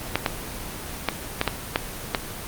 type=clicks; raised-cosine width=0.3 ms; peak=-3 dBFS; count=7; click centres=0.156 / 0.262 / 1.087 / 1.414 / 1.477 / 1.759 / 2.148 s; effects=pink hiss -34 dBFS RMS until 2.47 s + Opus 24 kbps